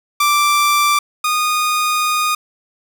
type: tone pair in turn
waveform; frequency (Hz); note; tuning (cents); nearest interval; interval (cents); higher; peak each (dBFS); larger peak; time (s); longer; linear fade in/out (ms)
sawtooth; 1174 / 1231.1; D6 / D#6; -1 / -19; minor second; 82; second; -8 / -11; first; 0.2-0.99 / 1.24-2.35; second; 5
effects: none